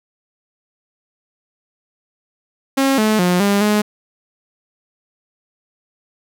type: tone with pitch steps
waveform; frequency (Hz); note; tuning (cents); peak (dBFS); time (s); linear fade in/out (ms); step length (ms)
sawtooth; 270.9 / 215.9 / 178.7 / 201.3 / 209.9; C#4 / A3 / F3 / G3 / G#3; -40 / -33 / +40 / +46 / +19; -9; 2.77-3.82; 10; 210
effects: none